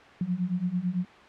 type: beating tone pair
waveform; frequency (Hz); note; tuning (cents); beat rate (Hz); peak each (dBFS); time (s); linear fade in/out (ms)
sine; 174.61 / 183.61; F3 / F#3; 0 / -13; 9; -30 / -28; 0.21-1.05; 2
effects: white hiss -49 dBFS RMS until 1.28 s + low-pass 2000 Hz 12 dB/octave